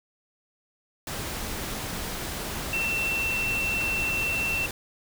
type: tone in noise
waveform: sine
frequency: 2694 Hz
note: E7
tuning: 37 cents sharp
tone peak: -25 dBFS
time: 2.73-4.66 s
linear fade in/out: 2 ms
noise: pink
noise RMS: -33 dBFS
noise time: 1.07-4.71 s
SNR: +5 dB
effects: none